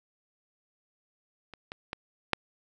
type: clicks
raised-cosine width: 0.3 ms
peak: -28 / -22 / -18 / -7 dBFS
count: 4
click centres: 1.537 / 1.719 / 1.931 / 2.333 s
effects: none